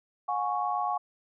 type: chord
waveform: sine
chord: F# suspended second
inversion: none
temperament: equal with one note detuned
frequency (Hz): 722.3 / 830.6 / 1108.7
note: F#5 / G#5 / C#6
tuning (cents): -42 / 0 / 0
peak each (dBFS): -31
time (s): 0.28-0.98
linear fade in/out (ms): 10
effects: none